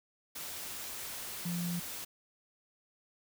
sine tone in noise, 173.7 Hz, F3, 9 cents flat, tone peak -33 dBFS, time 1.45-1.8 s, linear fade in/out 10 ms, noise white, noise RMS -42 dBFS, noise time 0.35-2.05 s, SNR +6 dB, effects none

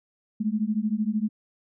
sine beating tone pair, 207.7 / 220.7 Hz, G#3 / A3, 0 / +5 cents, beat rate 13 Hz, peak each -26 dBFS, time 0.4-1.29 s, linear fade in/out 10 ms, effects none

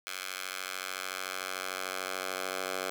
10% pulse tone with high-pass filter sweep, 93.5 Hz, F#2, 19 cents sharp, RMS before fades -37 dBFS, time 0.07-2.9 s, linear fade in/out 0 ms, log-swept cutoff 1800 to 640 Hz, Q 0.84, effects none

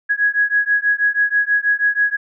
sine beating tone pair, 1662 / 1668.2 Hz, G#6 / G#6, +1 / +7 cents, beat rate 6.2 Hz, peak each -17 dBFS, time 0.09-2.17 s, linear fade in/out 20 ms, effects none

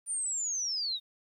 sine linear sweep, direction down, 9230 to 3648 Hz, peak -30 dBFS, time 0.06-1 s, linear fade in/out 50 ms, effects 11-bit

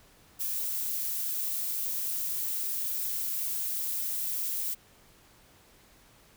violet noise, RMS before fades -32 dBFS, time 0.39-4.75 s, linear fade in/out 20 ms, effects pink hiss -59 dBFS RMS until 6.36 s

